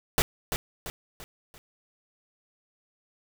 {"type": "noise with echo", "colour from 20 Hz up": "pink", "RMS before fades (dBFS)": -22, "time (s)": [0.18, 0.22], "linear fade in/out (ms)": 0, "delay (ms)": 340, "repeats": 4, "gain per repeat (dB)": -7, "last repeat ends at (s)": 1.58, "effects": []}